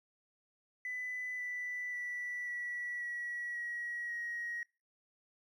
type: tone with pitch steps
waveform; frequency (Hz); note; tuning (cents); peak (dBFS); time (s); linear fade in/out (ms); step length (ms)
triangle; 1999 / 1980.6 / 1962.4 / 1944.3 / 1926.5 / 1908.7 / 1891.2; B6 / B6 / B6 / B6 / B6 / A#6 / A#6; +20 / +4 / -12 / -28 / -44 / +40 / +24; -34; 0.85-4.63; 2; 540
effects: noise-tail reverb RT60 0.3 s tail -26 dB re dry + tanh soft clip ceiling -34 dBFS